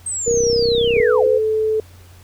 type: linear sweep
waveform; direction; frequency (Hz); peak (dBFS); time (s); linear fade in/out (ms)
sine; down; 8420 to 332.1; -21; 0.06-1.27; 5
type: tone with pitch glide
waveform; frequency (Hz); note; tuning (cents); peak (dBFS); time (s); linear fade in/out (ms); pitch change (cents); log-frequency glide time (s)
sine; 468.5 to 508; A#4 to B4; +9 to +49; -14; 0.26-1.39; 20; +140; 0.93-1.24
type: click train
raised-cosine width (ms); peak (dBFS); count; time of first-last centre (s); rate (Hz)
3; -15; 24; 0.28-1.001; 31.9
type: tone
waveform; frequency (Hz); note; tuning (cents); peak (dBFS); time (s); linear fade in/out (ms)
sine; 435.5; A4; -18; -15; 0.96-1.8; 2
effects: added 89 Hz sine -42 dBFS peak until 2.23 s + pink hiss -49 dBFS RMS until 2.23 s